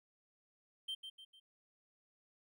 triangle tone with echo, 3136 Hz, G7, in tune, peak -37 dBFS, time 0.88-0.95 s, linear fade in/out 10 ms, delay 150 ms, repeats 3, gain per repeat -7 dB, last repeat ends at 1.4 s, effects none

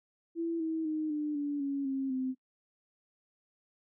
sine tone with pitch steps, 333.3 / 321.6 / 310.3 / 299.3 / 288.8 / 278.7 / 268.9 / 259.4 Hz, E4 / E4 / D#4 / D4 / D4 / C#4 / C4 / C4, +19 / -43 / -5 / +33 / -29 / +9 / +47 / -15 cents, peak -30 dBFS, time 0.35-2.35 s, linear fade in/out 50 ms, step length 250 ms, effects noise-tail reverb RT60 0.1 s tail -22 dB re dry

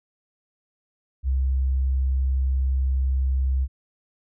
sine tone, 65.9 Hz, C2, 13 cents sharp, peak -19 dBFS, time 1.23-3.68 s, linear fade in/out 50 ms, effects none

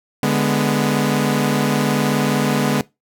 sawtooth chord, G# diminished, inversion second, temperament equal, 146.83 / 207.7 / 246.9 Hz, D3 / G#3 / B3, 0 / 0 / 0 cents, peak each -16 dBFS, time 0.23-2.81 s, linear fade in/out 2 ms, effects noise-tail reverb RT60 0.2 s tail -20 dB re dry

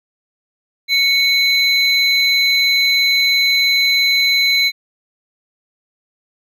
triangle tone pair together, 2217 / 4040 Hz, C#7 / B7, 0 / +39 cents, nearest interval minor seventh, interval 1039 cents, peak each -13 dBFS, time 0.88-4.72 s, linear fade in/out 50 ms, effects none

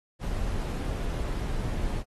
brown noise, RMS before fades -30 dBFS, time 0.19-2.04 s, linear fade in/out 50 ms, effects AAC 32 kbps

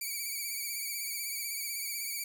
5% pulse tone with vibrato, 2289 Hz, D7, 45 cents flat, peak -25 dBFS, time 0.01-2.24 s, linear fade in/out 5 ms, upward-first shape triangle, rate 16 Hz, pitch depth 70 cents each way, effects none

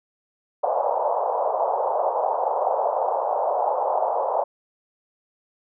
pink band-pass noise, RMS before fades -23 dBFS, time 0.63-4.44 s, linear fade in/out 10 ms, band 520 to 960 Hz, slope 48 dB/octave, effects none

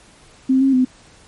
sine tone with pitch steps, 262.4 / 269.4 / 255.3 Hz, C4 / C#4 / C4, +5 / -49 / -42 cents, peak -11 dBFS, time 0.49-0.85 s, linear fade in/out 10 ms, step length 120 ms, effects pink hiss -48 dBFS RMS until 1.27 s + MP3 48 kbps

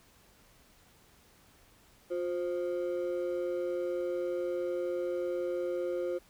triangle ring-modulated tone, 440 Hz, A4, in tune, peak -25 dBFS, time 2.1-6.19 s, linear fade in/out 20 ms, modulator 84.5 Hz, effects tanh soft clip ceiling -22 dBFS + pink hiss -62 dBFS RMS until 6.29 s

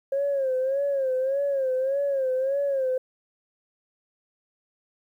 sine tone with vibrato, 539 Hz, C#5, 49 cents flat, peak -21 dBFS, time 0.12-2.98 s, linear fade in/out 5 ms, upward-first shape sine, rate 1.7 Hz, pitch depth 87 cents each way, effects tanh soft clip ceiling -18 dBFS + 10-bit

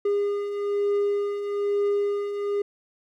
triangle beating tone pair, 405.8 / 406.9 Hz, G#4 / G#4, -40 / -35 cents, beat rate 1.1 Hz, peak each -29 / -21 dBFS, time 0.05-2.62 s, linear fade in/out 5 ms, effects none

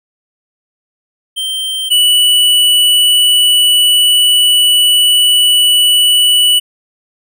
square tone pair in turn, 3136 / 2957 Hz, G7 / F#7, 0 / -2 cents, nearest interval minor second, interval 102 cents, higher first, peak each -16 / -7 dBFS, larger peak second, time 1.36-1.9 / 1.9-6.6 s, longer second, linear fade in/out 20 ms, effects none

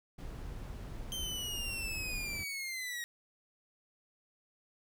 brown noise, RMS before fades -43 dBFS, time 0.18-2.44 s, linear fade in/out 10 ms
sawtooth linear sweep, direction down, 3136 to 1881 Hz, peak -34 dBFS, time 1.12-3.04 s, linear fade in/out 0 ms
effects none

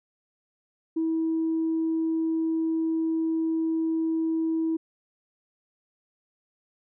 sine tone, 323.8 Hz, E4, 31 cents flat, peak -22 dBFS, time 0.96-4.77 s, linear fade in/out 10 ms, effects tanh soft clip ceiling -19 dBFS

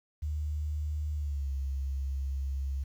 sine tone with pitch glide, 75.3 to 67.86 Hz, D2 to C#2, +44 to -36 cents, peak -30 dBFS, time 0.22-2.84 s, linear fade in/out 10 ms, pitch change -180 cents, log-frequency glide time 1.13-1.52 s, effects 10-bit

